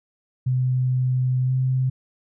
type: tone with pitch glide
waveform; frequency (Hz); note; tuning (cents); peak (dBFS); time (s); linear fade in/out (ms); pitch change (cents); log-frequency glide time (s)
sine; 127.7 to 129.78; C3 to C3; -42 to -14; -18; 0.46-1.9; 10; +28; 1.44-1.52
effects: none